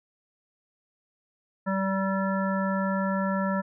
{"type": "harmonic tone", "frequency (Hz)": 192.9, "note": "G3", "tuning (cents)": -28, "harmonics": [1, 3, 5, 7, 9], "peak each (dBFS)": [-26, -31, -33, -34, -36], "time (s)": [1.66, 3.62], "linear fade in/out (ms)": 20, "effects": []}